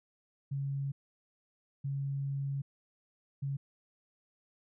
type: tone bursts at uneven times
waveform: sine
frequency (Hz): 138.59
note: C#3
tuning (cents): 0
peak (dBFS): -32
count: 3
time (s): 0.51-0.92 / 1.84-2.62 / 3.42-3.57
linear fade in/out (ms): 10
effects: none